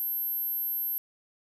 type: tone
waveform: sine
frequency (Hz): 12720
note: G9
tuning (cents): +24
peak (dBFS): -28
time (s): 0-0.98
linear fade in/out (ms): 0
effects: none